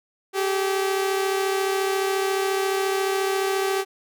sawtooth tone pair together, 387 / 421.3 Hz, G4 / G#4, -22 / +25 cents, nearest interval minor second, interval 147 cents, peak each -18 / -26 dBFS, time 0.33-3.85 s, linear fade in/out 50 ms, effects none

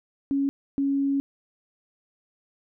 sine tone bursts at uneven times, 277.2 Hz, C#4, in tune, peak -21 dBFS, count 2, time 0.31-0.49 / 0.78-1.2 s, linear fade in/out 0 ms, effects none

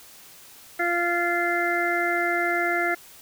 harmonic tone, 346.6 Hz, F4, 13 cents flat, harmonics 1 / 2 / 4 / 5 / 6, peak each -28 / -27 / -28 / -29 / -27 dBFS, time 0.79-2.95 s, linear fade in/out 10 ms, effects white hiss -48 dBFS RMS until 3.21 s

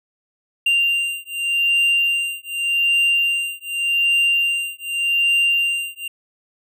triangle beating tone pair, 2783 / 2783.85 Hz, F7 / F7, -7 / -6 cents, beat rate 0.85 Hz, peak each -18 dBFS, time 0.66-6.08 s, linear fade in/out 5 ms, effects none

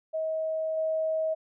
sine tone with level steps, 636 Hz, D#5, 38 cents sharp, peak -27 / -25 dBFS, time 0.13-1.35 s, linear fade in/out 20 ms, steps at 0.77 s, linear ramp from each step 5 ms, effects none

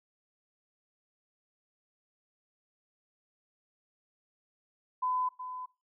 sine tone with echo, 1009 Hz, B5, 37 cents sharp, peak -28 dBFS, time 5.02-5.29 s, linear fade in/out 10 ms, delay 370 ms, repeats 1, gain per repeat -10 dB, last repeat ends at 5.66 s, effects noise-tail reverb RT60 0.3 s tail -21 dB re dry

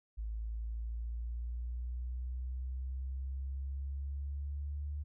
sine linear sweep, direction up, 54 to 73.42 Hz, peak -36 dBFS, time 0.17-5.04 s, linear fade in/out 20 ms, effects none

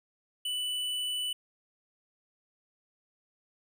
triangle tone with tanh clipping, 2978 Hz, F#7, 11 cents sharp, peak -32 dBFS, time 0.45-1.33 s, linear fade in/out 5 ms, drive 17 dB, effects none

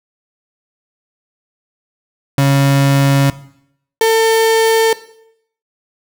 35% pulse tone pair in turn, 138.59 / 448.5 Hz, C#3 / A4, 0 / +33 cents, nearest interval octave + minor sixth, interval 2033 cents, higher second, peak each -7 dBFS, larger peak neither, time 2.38-3.3 / 4.01-4.93 s, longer neither, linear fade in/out 2 ms, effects noise-tail reverb RT60 0.7 s tail -17 dB re dry

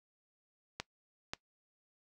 clicks, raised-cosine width 0.2 ms, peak -19 dBFS, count 2, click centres 0.8 / 1.335 s, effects noise-tail reverb RT60 0.1 s tail -21 dB re dry

